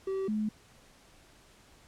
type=tone pair in turn; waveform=triangle / sine; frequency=384.9 / 213.7 Hz; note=G4 / G#3; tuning=-32 / +50 cents; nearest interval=minor seventh; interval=1018 cents; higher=first; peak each=-28 dBFS; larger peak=neither; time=0.07-0.28 / 0.28-0.49 s; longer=neither; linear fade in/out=5 ms; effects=pink hiss -59 dBFS RMS until 1.87 s + low-pass 10000 Hz 12 dB/octave